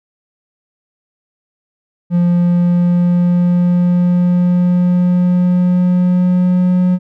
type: tone with pitch glide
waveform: triangle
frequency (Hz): 174.61 to 181.19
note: F3 to F#3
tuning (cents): 0 to -36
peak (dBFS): -7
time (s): 2.1-6.99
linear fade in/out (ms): 50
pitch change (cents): +64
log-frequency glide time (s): 2.23-6.85
effects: none